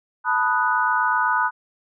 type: chord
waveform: sine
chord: B dominant seventh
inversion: third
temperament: equal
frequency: 880 / 987.8 / 1244.5 / 1480 Hz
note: A5 / B5 / D#6 / F#6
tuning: 0 / 0 / 0 / 0 cents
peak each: -25 / -22 / -24 / -22 dBFS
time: 0.24-1.51 s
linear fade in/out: 50 ms
effects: none